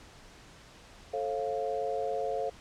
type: chord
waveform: sine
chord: A augmented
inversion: none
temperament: equal with one note detuned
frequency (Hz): 440 / 540.5 / 698.5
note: A4 / C#5 / E#5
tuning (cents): 0 / -44 / 0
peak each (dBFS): -34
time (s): 1.13-2.5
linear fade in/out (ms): 10
effects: pink hiss -53 dBFS RMS until 2.6 s + low-pass 7000 Hz 12 dB/octave